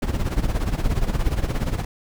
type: noise with tremolo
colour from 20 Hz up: brown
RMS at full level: -19 dBFS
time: 0.02-1.85 s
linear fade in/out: 5 ms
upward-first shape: sine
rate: 17 Hz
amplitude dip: 75%
effects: none